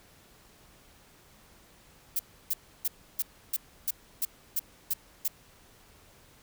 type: noise bursts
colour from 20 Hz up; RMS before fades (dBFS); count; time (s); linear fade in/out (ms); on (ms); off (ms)
violet; -28; 10; 2.16-5.28; 5; 33; 310
effects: pink hiss -58 dBFS RMS until 6.42 s